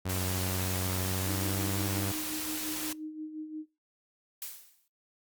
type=tone with pitch glide; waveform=sawtooth; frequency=92.5 to 97.77 Hz; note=F#2 to G2; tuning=0 to -4 cents; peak=-27 dBFS; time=0.05-2.12 s; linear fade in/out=10 ms; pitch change=+96 cents; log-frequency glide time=0.99-1.86 s
type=noise; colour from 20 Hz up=white; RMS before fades=-36 dBFS; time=0.09-2.93 s; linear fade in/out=5 ms
type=tone with tremolo; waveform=sine; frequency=310 Hz; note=D#4; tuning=6 cents flat; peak=-35 dBFS; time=1.25-3.66 s; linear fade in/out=50 ms; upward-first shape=sine; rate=5.7 Hz; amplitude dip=60%
type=noise with exponential decay; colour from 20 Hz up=blue; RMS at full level=-36 dBFS; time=4.42-4.88 s; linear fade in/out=1 ms; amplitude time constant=100 ms
effects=noise-tail reverb RT60 0.3 s tail -25 dB re dry + Opus 48 kbps